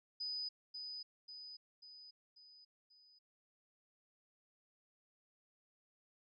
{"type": "tone with echo", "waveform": "sine", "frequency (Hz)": 4985, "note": "D#8", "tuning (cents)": 2, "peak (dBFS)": -39, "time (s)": [0.2, 0.49], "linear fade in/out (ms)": 10, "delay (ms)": 540, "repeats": 5, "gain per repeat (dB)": -5, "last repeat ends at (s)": 3.19, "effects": []}